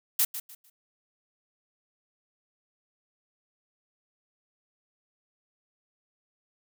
blue noise with echo, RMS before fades -23 dBFS, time 0.19-0.25 s, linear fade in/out 5 ms, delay 150 ms, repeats 3, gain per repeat -12 dB, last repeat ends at 0.7 s, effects none

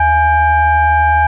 sine tone with frequency modulation, 834 Hz, G#5, 7 cents sharp, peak -8 dBFS, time 0-1.27 s, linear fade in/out 5 ms, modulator 756 Hz, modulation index 0.9, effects none

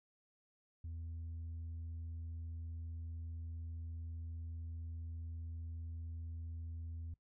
sine tone, 82.41 Hz, E2, in tune, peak -40 dBFS, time 0.84-7.14 s, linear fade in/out 5 ms, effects noise-tail reverb RT60 0.1 s tail -22 dB re dry + tanh soft clip ceiling -41 dBFS

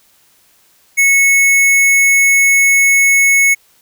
square tone, 2200 Hz, C#7, 14 cents flat, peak -8 dBFS, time 0.97-3.55 s, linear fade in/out 20 ms, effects white hiss -52 dBFS RMS until 3.81 s

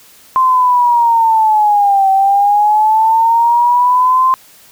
sine linear two-way sweep, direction down then up, 1046.5 to 769 to 1046.5 Hz, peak -7 dBFS, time 0.36-4.34 s, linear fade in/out 0 ms, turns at 2.1 s, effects white hiss -43 dBFS RMS until 4.71 s

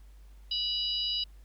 harmonic tone, 979 Hz, B5, 15 cents flat, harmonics 3 / 4 / 5, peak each -32 / -33 / -34 dBFS, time 0.51-1.24 s, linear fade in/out 5 ms, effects added 50 Hz sine -49 dBFS peak until 1.44 s + pink hiss -67 dBFS RMS until 1.44 s

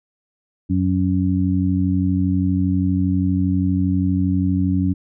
harmonic tone, 92.5 Hz, F#2, in tune, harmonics 1 / 2 / 3, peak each -20 / -20 / -20 dBFS, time 0.69-4.94 s, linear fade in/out 20 ms, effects none

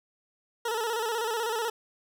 20% pulse tone with vibrato, 453 Hz, A#4, 50 cents flat, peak -23 dBFS, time 0.65-1.7 s, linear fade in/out 5 ms, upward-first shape square, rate 16 Hz, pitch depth 69 cents each way, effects none

